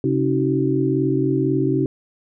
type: tone cluster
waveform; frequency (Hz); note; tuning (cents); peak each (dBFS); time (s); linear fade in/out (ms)
sine; 134.5 / 276.8 / 320.8 / 379; C3 / C#4 / E4 / F#4; +48 / -2 / -47 / +42; -22; 0.04-1.86; 2
effects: none